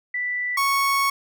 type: tone pair in turn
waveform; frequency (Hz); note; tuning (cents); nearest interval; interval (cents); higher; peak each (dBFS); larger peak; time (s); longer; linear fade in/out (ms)
sine / 30% pulse; 1975.5 / 1106.3; B6 / C#6; 0 / -4; minor seventh; 1004; first; -23 / -16; second; 0.14-0.57 / 0.57-1.1; second; 5
effects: none